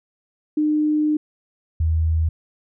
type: tone pair in turn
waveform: sine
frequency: 303.2 / 80.31 Hz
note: D#4 / E2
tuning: -45 / -45 cents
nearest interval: octave + major seventh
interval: 2300 cents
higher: first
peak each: -16 dBFS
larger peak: neither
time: 0.57-1.17 / 1.8-2.29 s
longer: first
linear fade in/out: 5 ms
effects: none